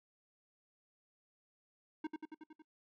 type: tone with echo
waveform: square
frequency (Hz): 311.1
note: D#4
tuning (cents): 0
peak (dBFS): -37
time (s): 2.04-2.07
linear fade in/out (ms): 5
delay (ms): 92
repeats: 6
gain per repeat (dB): -3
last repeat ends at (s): 2.622
effects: noise-tail reverb RT60 0.1 s tail -24 dB re dry + low-pass 2000 Hz 12 dB/octave